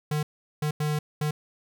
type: tone bursts at uneven times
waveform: square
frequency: 150.6 Hz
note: D3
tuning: 44 cents sharp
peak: -25 dBFS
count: 4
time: 0.11-0.23 / 0.62-0.71 / 0.8-0.99 / 1.21-1.31 s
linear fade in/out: 5 ms
effects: none